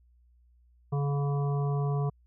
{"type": "harmonic tone with a mistuned harmonic", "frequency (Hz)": 142, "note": "C#3", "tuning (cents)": 42, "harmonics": [1, 3, 5, 7, 8], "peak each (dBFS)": [-26, -36, -40, -43, -44], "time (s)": [0.92, 2.1], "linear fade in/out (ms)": 10, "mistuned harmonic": 8, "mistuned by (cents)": 16, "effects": ["added 60 Hz sine -59 dBFS peak until 2.26 s"]}